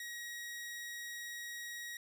sawtooth tone, 1898 Hz, A#6, 31 cents sharp, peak -39 dBFS, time 0-1.97 s, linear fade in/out 2 ms, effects none

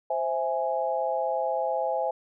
sine chord, C augmented, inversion none, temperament equal, 523.3 / 659.3 / 830.6 Hz, C5 / E5 / G#5, 0 / 0 / 0 cents, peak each -29 dBFS, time 0.1-2.11 s, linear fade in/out 5 ms, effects none

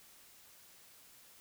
silence, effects white hiss -60 dBFS RMS until 1.4 s

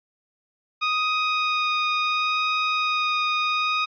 20% pulse tone with vibrato, 1244 Hz, D#6, 1 cent flat, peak -16 dBFS, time 0.81-3.86 s, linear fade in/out 20 ms, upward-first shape sine, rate 0.71 Hz, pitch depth 10 cents each way, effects resampled to 11025 Hz

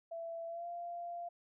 sine tone with pitch glide, 667 to 692.1 Hz, E5 to F5, +20 to -16 cents, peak -40 dBFS, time 0.11-1.29 s, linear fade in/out 10 ms, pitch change +64 cents, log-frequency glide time 0.47-0.67 s, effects none

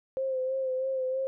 sine tone with vibrato, 523.3 Hz, C5, in tune, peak -27 dBFS, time 0.17-1.27 s, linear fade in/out 0 ms, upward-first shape sine, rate 3.1 Hz, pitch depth 33 cents each way, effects none

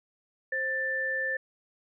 sine tone pair together, 525.8 / 1770 Hz, C5 / A6, +8 / +10 cents, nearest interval octave + major sixth, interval 2102 cents, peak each -35 / -28 dBFS, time 0.52-1.37 s, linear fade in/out 5 ms, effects none

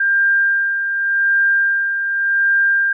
sine tone with tremolo, 1595 Hz, G6, 30 cents sharp, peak -11 dBFS, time 0-2.93 s, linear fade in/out 5 ms, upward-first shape sine, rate 0.87 Hz, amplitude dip 50%, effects none

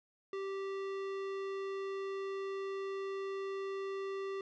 sine tone with tanh clipping, 390 Hz, G4, 9 cents flat, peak -39 dBFS, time 0.33-4.41 s, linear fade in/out 2 ms, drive 17 dB, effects none

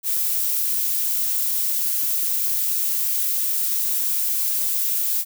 violet noise, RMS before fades -22 dBFS, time 0.03-5.25 s, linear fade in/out 50 ms, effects none

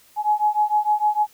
sine beating tone pair, 840 / 846.6 Hz, G#5 / G#5, +19 / +33 cents, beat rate 6.6 Hz, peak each -20 dBFS, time 0.16-1.27 s, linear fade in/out 50 ms, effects white hiss -54 dBFS RMS until 1.33 s

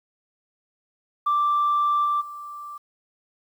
sine tone with level steps, 1174.7 Hz, D6, in tune, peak -17 / -19 / -34 dBFS, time 1.26-2.78 s, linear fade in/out 10 ms, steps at 2.04 / 2.2 s, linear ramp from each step 20 ms, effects tanh soft clip ceiling -15 dBFS + 9-bit

